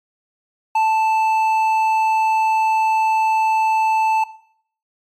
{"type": "tone with hard clipping", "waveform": "triangle", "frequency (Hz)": 880, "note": "A5", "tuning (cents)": 0, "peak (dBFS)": -15, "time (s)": [0.75, 4.24], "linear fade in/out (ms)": 5, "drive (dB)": 9, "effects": ["noise-tail reverb RT60 0.6 s tail -17 dB re dry", "MP3 64 kbps"]}